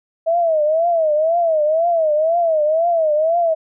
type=tone with vibrato; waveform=sine; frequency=644 Hz; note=E5; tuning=41 cents flat; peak=-13 dBFS; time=0.26-3.55 s; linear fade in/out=20 ms; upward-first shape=triangle; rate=2 Hz; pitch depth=150 cents each way; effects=none